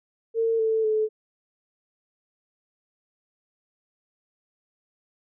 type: tone with pitch steps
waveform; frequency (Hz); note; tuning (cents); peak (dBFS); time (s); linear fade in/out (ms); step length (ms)
sine; 453.9 / 443.3 / 432.9; A#4 / A4 / A4; -46 / +13 / -28; -20; 0.34-1.09; 50; 250
effects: none